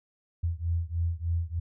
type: beating tone pair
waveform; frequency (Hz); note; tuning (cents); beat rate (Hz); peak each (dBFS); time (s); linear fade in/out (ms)
sine; 83 / 86.3; E2 / F2; +12 / -20; 3.3; -29 / -30; 0.43-1.6; 10
effects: none